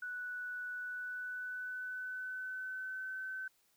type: tone with pitch glide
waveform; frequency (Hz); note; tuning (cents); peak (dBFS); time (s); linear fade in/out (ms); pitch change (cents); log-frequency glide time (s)
sine; 1480 to 1527.8; F#6 to G6; 0 to -45; -39; 0.02-3.48; 5; +55; 0.72-3.21
effects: white hiss -73 dBFS RMS until 3.76 s